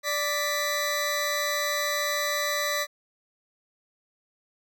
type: tone pair together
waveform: 20% pulse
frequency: 587.3 / 1975.4 Hz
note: D5 / B6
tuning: 0 / 0 cents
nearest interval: octave + major sixth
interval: 2100 cents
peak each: -23 dBFS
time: 0.03-2.87 s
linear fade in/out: 50 ms
effects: none